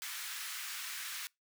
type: high-pass noise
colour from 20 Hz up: pink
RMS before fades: -42 dBFS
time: 0.02-1.27 s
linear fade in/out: 0 ms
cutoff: 1400 Hz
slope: 24 dB/octave
effects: noise-tail reverb RT60 0.2 s tail -25 dB re dry